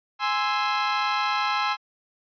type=chord; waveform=sawtooth; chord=Ab augmented; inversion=none; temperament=equal; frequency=830.6 / 1046.5 / 1318.5 Hz; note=Ab5 / C6 / E6; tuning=0 / 0 / 0 cents; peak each=-23 dBFS; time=0.19-1.77 s; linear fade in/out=50 ms; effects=resampled to 11025 Hz